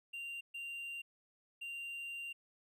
triangle tone bursts at uneven times, 2776 Hz, F7, 11 cents flat, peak -40 dBFS, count 3, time 0.13-0.41 / 0.54-1.02 / 1.61-2.33 s, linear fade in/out 10 ms, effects none

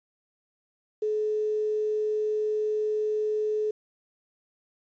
sine tone with quantisation, 427.2 Hz, G#4, 49 cents sharp, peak -24 dBFS, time 1.02-3.71 s, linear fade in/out 5 ms, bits 9, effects resampled to 16000 Hz

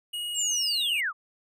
square tone with pitch glide, 2886 to 2836 Hz, F#7 to F7, -44 to +26 cents, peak -31 dBFS, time 0.13-1.01 s, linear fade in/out 10 ms, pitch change -30 cents, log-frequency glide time 0.52-0.82 s
sine linear sweep, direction down, 7800 to 1100 Hz, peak -25 dBFS, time 0.34-1.13 s, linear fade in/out 50 ms
effects none

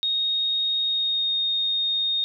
sine tone with pitch glide, 3729 to 3699 Hz, A#7 to A#7, 0 to -14 cents, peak -21 dBFS, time 0.03-2.24 s, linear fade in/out 0 ms, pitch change -14 cents, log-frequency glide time 0.83-1.34 s, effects none

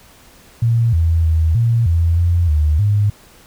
sine tone with pitch steps, 116.1 / 82.5 / 80.5 / 116.3 / 83.8 / 86.3 / 75.9 / 103.4 Hz, A#2 / E2 / E2 / A#2 / E2 / F2 / D#2 / G#2, -7 / +2 / -41 / -4 / +29 / -20 / -42 / -7 cents, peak -11 dBFS, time 0.62-3.1 s, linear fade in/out 5 ms, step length 310 ms, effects pink hiss -46 dBFS RMS until 3.46 s

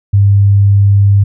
sine tone, 100 Hz, G2, 35 cents sharp, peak -4 dBFS, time 0.13-1.24 s, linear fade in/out 10 ms, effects none

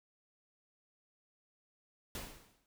pink noise with exponential decay, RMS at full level -40 dBFS, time 2.15-2.66 s, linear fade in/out 1 ms, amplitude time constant 110 ms, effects none

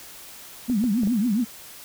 sine tone with vibrato, 222.8 Hz, A3, 22 cents sharp, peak -19 dBFS, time 0.68-1.45 s, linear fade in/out 20 ms, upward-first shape triangle, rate 7.3 Hz, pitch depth 280 cents each way
clicks, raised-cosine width 2 ms, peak -22 dBFS, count 4, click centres 0.699 / 0.84 / 1.034 / 1.073 s
effects white hiss -43 dBFS RMS until 1.84 s

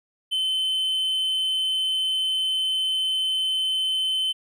triangle tone, 3063 Hz, G7, 41 cents flat, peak -20 dBFS, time 0.31-4.33 s, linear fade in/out 20 ms, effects none

